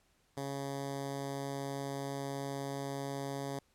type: tone with notch filter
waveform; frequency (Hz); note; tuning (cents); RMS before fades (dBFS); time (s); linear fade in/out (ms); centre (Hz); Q
10% pulse; 138.7; C#3; +1; -39; 0.37-3.59; 2; 2500; 1.3
effects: pink hiss -72 dBFS RMS until 3.74 s + low-pass 12000 Hz 12 dB/octave